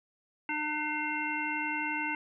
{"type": "harmonic tone", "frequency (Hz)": 301.9, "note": "D4", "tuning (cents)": 48, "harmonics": [1, 3, 5, 7, 9], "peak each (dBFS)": [-38, -36, -38, -35, -37], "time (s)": [0.49, 2.15], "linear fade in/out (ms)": 2, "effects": []}